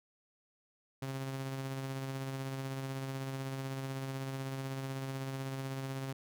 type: tone with tremolo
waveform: sawtooth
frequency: 134.3 Hz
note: C3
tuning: 46 cents sharp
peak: -32 dBFS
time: 1.02-6.13 s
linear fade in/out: 5 ms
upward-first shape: sine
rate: 16 Hz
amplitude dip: 30%
effects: none